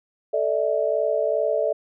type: chord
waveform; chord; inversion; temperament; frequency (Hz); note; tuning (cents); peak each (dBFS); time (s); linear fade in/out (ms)
sine; A suspended fourth; none; equal with one note detuned; 440 / 587.3 / 649.8; A4 / D5 / E5; 0 / 0 / -25; -25 / -23 / -24; 0.33-1.73; 10
effects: none